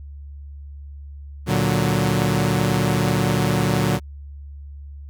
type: chord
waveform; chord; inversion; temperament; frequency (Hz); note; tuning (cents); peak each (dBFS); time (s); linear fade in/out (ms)
sawtooth; Bb augmented; none; equal; 116.54 / 146.83 / 185; Bb2 / D3 / F#3; 0 / 0 / 0; -18; 1.46-4; 50
effects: added 71 Hz sine -34 dBFS peak until 5.09 s